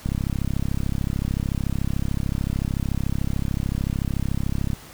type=click train; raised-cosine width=5 ms; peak=-12 dBFS; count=158; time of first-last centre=0.06-4.733 s; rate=33.6 Hz; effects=pink hiss -44 dBFS RMS until 4.93 s